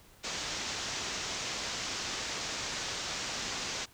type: low-pass noise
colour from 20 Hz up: white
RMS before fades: -37 dBFS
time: 0.23-3.86 s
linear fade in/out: 20 ms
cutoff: 6900 Hz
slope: 48 dB/octave
effects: pink hiss -59 dBFS RMS until 3.93 s